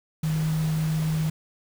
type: tone in noise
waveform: sine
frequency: 157.3 Hz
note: D#3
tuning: 19 cents sharp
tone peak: -22 dBFS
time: 0.23-1.3 s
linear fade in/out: 5 ms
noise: pink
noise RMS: -38 dBFS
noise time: 0.23-1.3 s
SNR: +13 dB
effects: none